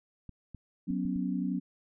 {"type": "clicks", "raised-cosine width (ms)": 5, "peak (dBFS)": -32, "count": 5, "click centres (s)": [0.293, 0.547, 0.907, 1.053, 1.16]}
{"type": "chord", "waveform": "sine", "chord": "F# suspended fourth", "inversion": "none", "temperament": "just", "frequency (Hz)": [185, 246.7, 277.5], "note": ["F#3", "B3", "C#4"], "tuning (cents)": [0, -2, 2], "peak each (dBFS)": [-32, -34, -34], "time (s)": [0.87, 1.6], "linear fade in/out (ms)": 20}
{"effects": []}